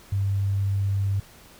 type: tone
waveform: sine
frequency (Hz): 98.7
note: G2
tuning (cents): +12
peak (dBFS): -21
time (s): 0.12-1.2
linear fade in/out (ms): 5
effects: pink hiss -50 dBFS RMS until 1.59 s